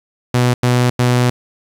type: tone bursts at uneven times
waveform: sawtooth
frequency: 123.47 Hz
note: B2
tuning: in tune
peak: -7 dBFS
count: 3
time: 0.34-0.54 / 0.63-0.9 / 0.99-1.3 s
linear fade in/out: 5 ms
effects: low-pass 11000 Hz 12 dB/octave + 7-bit